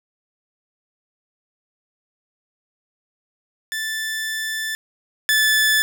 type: tone pair in turn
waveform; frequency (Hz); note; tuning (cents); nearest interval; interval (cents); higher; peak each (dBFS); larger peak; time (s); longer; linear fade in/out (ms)
sawtooth; 1760 / 1738.8; A6 / A6; 0 / -21; unison; 21; first; -20 / -11; second; 3.72-4.75 / 5.29-5.82; first; 0
effects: none